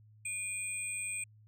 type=tone pair together; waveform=sine; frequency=2432 / 8199 Hz; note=D#7 / C9; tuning=-40 / -36 cents; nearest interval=octave + major sixth; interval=2104 cents; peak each=-37 / -36 dBFS; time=0.25-1.24 s; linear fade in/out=5 ms; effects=tanh soft clip ceiling -31 dBFS + added 107 Hz sine -57 dBFS peak until 1.47 s